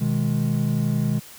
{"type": "chord", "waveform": "triangle", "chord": "G# minor", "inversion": "first", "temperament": "just", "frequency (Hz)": [124.59, 155.74, 207.7], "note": ["B2", "D#3", "G#3"], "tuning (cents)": [16, 2, 0], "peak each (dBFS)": -22, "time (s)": [0, 1.2], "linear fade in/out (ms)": 20, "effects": ["white hiss -44 dBFS RMS until 1.38 s"]}